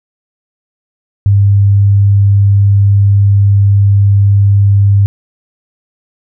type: tone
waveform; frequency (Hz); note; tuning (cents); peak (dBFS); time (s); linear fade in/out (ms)
sine; 100.2; G2; +38; -4; 1.26-5.06; 0
effects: none